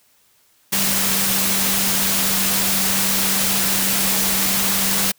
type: tone in noise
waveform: sine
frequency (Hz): 193.5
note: G3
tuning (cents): -22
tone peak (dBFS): -27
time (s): 0.72-5.12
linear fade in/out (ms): 10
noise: white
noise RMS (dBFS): -19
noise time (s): 0.72-5.12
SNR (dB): -11
effects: white hiss -58 dBFS RMS until 5.18 s